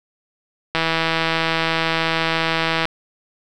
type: click train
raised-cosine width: 0.3 ms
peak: -3 dBFS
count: 344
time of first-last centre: 0.75-2.854 s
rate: 163 Hz
effects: none